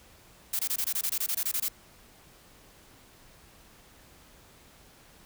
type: noise bursts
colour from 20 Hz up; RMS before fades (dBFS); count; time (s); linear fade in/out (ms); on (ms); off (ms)
blue; -29; 14; 0.53-1.684; 5; 62; 22
effects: pink hiss -56 dBFS RMS until 5.25 s